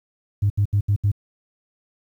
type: tone bursts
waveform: sine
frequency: 101.6 Hz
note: G#2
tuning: 38 cents flat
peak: -14 dBFS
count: 5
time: 0.42-1.117 s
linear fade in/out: 10 ms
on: 81 ms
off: 73 ms
effects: tanh soft clip ceiling -12 dBFS + 9-bit